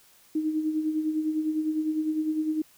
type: tone with tremolo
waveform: sine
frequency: 311.1 Hz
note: D#4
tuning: in tune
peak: -22 dBFS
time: 0.35-2.62 s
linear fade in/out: 5 ms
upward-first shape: sine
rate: 9.9 Hz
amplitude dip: 55%
effects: white hiss -58 dBFS RMS until 2.77 s